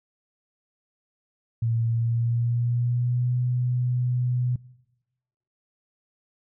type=tone with pitch glide; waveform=sine; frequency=115.1 to 124.08 Hz; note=A#2 to B2; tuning=-22 to +9 cents; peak=-21 dBFS; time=1.62-4.56 s; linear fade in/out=5 ms; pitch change=+131 cents; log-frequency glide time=1.88-3.34 s; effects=noise-tail reverb RT60 1.0 s tail -22 dB re dry